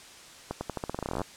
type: accelerating click train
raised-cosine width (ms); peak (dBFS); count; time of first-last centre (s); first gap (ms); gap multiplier
1; -17; 19; 0.51-1.217; 100; 0.87
effects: white hiss -49 dBFS RMS until 1.36 s + low-pass 8000 Hz 12 dB/octave